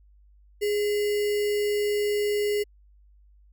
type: tone with sample-and-hold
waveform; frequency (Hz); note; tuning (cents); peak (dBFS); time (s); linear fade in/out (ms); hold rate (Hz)
sine; 414.8; G#4; -2; -22; 0.61-2.64; 20; 2450
effects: added 50 Hz sine -53 dBFS peak until 3.52 s